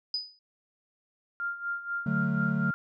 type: tone with exponential decay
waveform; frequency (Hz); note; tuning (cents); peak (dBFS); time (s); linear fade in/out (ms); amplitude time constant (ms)
sine; 4978; D#8; 0; -25; 0.14-0.39; 2; 54
type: tone with tremolo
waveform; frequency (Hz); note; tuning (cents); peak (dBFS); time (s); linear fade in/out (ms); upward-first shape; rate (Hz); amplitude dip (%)
sine; 1396.9; F6; 0; -28; 1.4-2.74; 0; sine; 4.1; 75
type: chord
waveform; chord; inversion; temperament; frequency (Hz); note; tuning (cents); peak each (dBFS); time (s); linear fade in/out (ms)
triangle; D major; none; equal with one note detuned; 147.51 / 185 / 220; D3 / F#3 / A3; +8 / 0 / 0; -28; 2.06-2.71; 5
effects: none